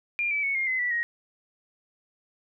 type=tone with pitch steps; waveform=sine; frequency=2400 / 2305 / 2214 / 2126 / 2042 / 1960.7 / 1883 Hz; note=D7 / D7 / C#7 / C7 / C7 / B6 / A#6; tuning=+37 / -33 / -3 / +27 / -43 / -13 / +17 cents; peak=-24 dBFS; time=0.19-1.03 s; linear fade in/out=0 ms; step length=120 ms; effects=none